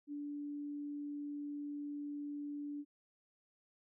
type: tone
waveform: sine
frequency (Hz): 290.5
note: D4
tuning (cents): -19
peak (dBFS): -40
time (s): 0.07-2.85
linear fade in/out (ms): 50
effects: none